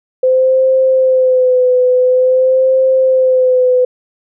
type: tone with vibrato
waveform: sine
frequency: 513 Hz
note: C5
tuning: 34 cents flat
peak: -7 dBFS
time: 0.23-3.85 s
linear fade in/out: 5 ms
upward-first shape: sine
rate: 0.48 Hz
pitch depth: 36 cents each way
effects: none